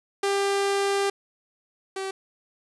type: tone pair in turn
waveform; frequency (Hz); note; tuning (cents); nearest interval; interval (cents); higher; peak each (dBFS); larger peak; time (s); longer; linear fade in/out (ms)
sawtooth; 397.3 / 385.3; G4 / G4; +23 / -30; minor second; 53; first; -18 / -25; first; 0.23-1.1 / 1.96-2.11; first; 5
effects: resampled to 24000 Hz + 8-bit